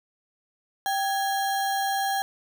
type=tone with sample-and-hold; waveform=sine; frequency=784 Hz; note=G5; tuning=in tune; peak=-23 dBFS; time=0.86-2.22 s; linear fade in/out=0 ms; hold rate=2450 Hz; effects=none